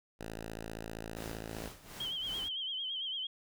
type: tone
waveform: 5% pulse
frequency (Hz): 55.2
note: A1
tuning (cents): +6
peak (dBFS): -30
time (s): 0.19-1.69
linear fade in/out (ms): 20
type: noise with tremolo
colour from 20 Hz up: pink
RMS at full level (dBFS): -46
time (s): 1.16-2.49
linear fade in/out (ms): 10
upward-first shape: sine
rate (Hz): 2.7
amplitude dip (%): 75
type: tone with vibrato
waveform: sine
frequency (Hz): 3143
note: G7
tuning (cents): +4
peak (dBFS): -35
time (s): 2-3.27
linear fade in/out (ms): 5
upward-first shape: sine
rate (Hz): 8.9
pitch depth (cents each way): 73
effects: none